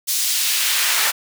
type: noise with high-pass filter sweep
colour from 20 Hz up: pink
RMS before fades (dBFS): -19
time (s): 0.07-1.12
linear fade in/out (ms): 20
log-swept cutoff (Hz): 5400 to 1200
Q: 0.85
effects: none